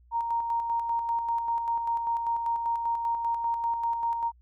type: tone with tremolo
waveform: sine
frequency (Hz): 930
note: A#5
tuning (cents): -4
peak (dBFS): -24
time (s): 0.11-4.32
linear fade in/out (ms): 50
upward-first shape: square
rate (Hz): 5.1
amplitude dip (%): 40
effects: added 60 Hz sine -55 dBFS peak until 4.41 s